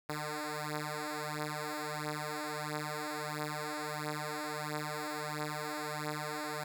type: beating tone pair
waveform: 5% pulse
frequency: 150.1 / 151.6 Hz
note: D3 / D#3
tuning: +38 / -45 cents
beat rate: 1.5 Hz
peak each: -28 dBFS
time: 0.09-6.64 s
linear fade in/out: 5 ms
effects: none